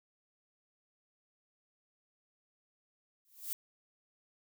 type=noise with exponential growth; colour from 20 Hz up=violet; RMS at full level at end=-34 dBFS; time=3.25-3.53 s; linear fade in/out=0 ms; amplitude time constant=59 ms; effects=none